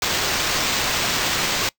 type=noise with sample-and-hold; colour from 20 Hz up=blue; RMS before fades=-22 dBFS; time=0.02-1.69 s; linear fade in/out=2 ms; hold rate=11025 Hz; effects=noise-tail reverb RT60 0.1 s tail -23 dB re dry